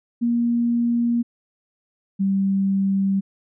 sine tone pair in turn, 236.5 / 194.9 Hz, A#3 / G3, +25 / -10 cents, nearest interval minor third, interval 335 cents, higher first, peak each -17 / -17 dBFS, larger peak neither, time 0.21-1.23 / 2.19-3.21 s, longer neither, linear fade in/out 20 ms, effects none

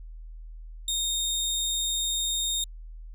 25% pulse tone, 3687 Hz, A#7, 20 cents flat, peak -22 dBFS, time 0.88-2.64 s, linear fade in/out 2 ms, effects added 40 Hz sine -39 dBFS peak until 3.14 s

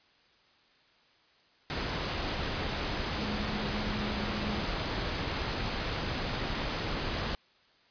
sine tone in noise, 210 Hz, G#3, 19 cents sharp, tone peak -36 dBFS, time 3.19-4.61 s, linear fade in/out 0 ms, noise pink, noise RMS -33 dBFS, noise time 1.7-7.35 s, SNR -6 dB, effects white hiss -64 dBFS RMS until 7.9 s + resampled to 11025 Hz

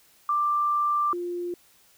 sine tone pair in turn, 1181 / 350.9 Hz, D6 / F4, +9 / +8 cents, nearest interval octave + major sixth, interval 2101 cents, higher first, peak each -21 / -28 dBFS, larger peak first, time 0.29-1.13 / 1.13-1.54 s, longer first, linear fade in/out 2 ms, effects white hiss -59 dBFS RMS until 1.97 s

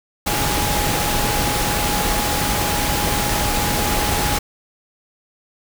sine tone in noise, 830.6 Hz, G#5, in tune, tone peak -25 dBFS, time 0.26-4.39 s, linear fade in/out 10 ms, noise pink, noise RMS -20 dBFS, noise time 0.26-4.39 s, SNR -8 dB, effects none

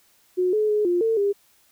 sine tone with pitch steps, 364.3 / 427.4 / 421.2 / 351.7 / 450 / 402.9 Hz, F#4 / G#4 / G#4 / F4 / A4 / G4, -27 / +50 / +24 / +12 / +39 / +48 cents, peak -18 dBFS, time 0.37-1.33 s, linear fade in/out 20 ms, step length 160 ms, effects white hiss -60 dBFS RMS until 1.71 s

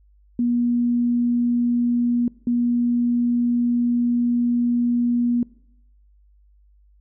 sine tone bursts at uneven times, 240.3 Hz, B3, 47 cents flat, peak -17 dBFS, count 2, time 0.39-2.28 / 2.47-5.43 s, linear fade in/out 2 ms, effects noise-tail reverb RT60 0.8 s tail -23 dB re dry + added 50 Hz sine -52 dBFS peak until 7 s

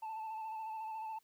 sine tone with vibrato, 880 Hz, A5, in tune, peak -37 dBFS, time 0.02-1.19 s, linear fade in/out 10 ms, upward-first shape square, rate 14 Hz, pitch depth 24 cents each way, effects tanh soft clip ceiling -39 dBFS + white hiss -74 dBFS RMS until 1.23 s

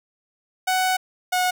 sawtooth tone pair in turn, 745 / 730.1 Hz, F#5 / F#5, +12 / -23 cents, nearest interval unison, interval 35 cents, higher first, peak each -15 dBFS, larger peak neither, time 0.67-0.97 / 1.32-1.51 s, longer first, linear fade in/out 10 ms, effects none

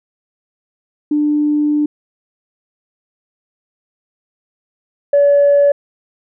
sine tone pair in turn, 297.2 / 570.8 Hz, D4 / D5, +21 / -49 cents, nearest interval major seventh, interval 1130 cents, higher second, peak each -11 / -6 dBFS, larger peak second, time 1.11-1.86 / 5.13-5.72 s, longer first, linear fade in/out 5 ms, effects tanh soft clip ceiling -4 dBFS

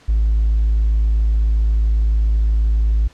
sine tone with hard clipping, 53.8 Hz, A1, 38 cents flat, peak -13 dBFS, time 0.08-3.08 s, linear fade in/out 10 ms, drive 1 dB, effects pink hiss -49 dBFS RMS until 3.13 s + low-pass 6000 Hz 12 dB/octave

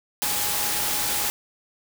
sine tone in noise, 830 Hz, G#5, 1 cent flat, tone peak -36 dBFS, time 0.22-1.3 s, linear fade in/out 0 ms, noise white, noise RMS -25 dBFS, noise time 0.22-1.3 s, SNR -14 dB, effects none

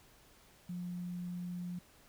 sine tone with quantisation, 177.3 Hz, F3, 26 cents sharp, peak -38 dBFS, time 0.69-1.79 s, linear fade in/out 5 ms, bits 11, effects pink hiss -63 dBFS RMS until 2.08 s

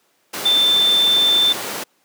sine tone in noise, 3550 Hz, A7, 15 cents sharp, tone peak -12 dBFS, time 0.45-1.53 s, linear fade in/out 10 ms, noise pink, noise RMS -25 dBFS, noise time 0.33-1.84 s, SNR +10 dB, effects pink hiss -61 dBFS RMS until 2.04 s + high-pass 300 Hz 12 dB/octave

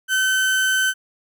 35% pulse tone, 1530 Hz, G6, 42 cents flat, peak -15 dBFS, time 0.08-0.94 s, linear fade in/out 50 ms, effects none

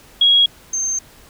sine tone pair in turn, 3307 / 6317 Hz, G#7 / G8, -8 / +12 cents, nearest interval major seventh, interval 1120 cents, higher second, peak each -9 / -18 dBFS, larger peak first, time 0.21-0.46 / 0.73-0.99 s, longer second, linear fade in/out 5 ms, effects pink hiss -46 dBFS RMS until 1.29 s

